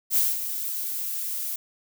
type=noise with ADSR envelope; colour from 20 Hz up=violet; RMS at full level=-20 dBFS; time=0.1-1.56 s; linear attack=61 ms; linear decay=210 ms; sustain=-10 dB; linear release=3 ms; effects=none